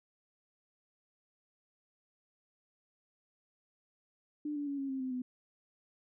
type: tone with pitch steps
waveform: sine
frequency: 297.4 / 289.3 / 281.4 / 273.7 / 266.2 / 258.9 / 251.8 Hz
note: D4 / D4 / C#4 / C#4 / C4 / C4 / B3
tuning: +22 / -26 / +26 / -22 / +30 / -18 / +34 cents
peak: -34 dBFS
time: 4.45-5.22 s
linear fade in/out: 5 ms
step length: 110 ms
effects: none